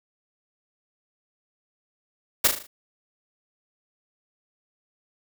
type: noise with echo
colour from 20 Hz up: white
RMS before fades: -17 dBFS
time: 2.44-2.48 s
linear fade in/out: 10 ms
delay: 38 ms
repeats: 5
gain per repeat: -6 dB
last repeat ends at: 2.67 s
effects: none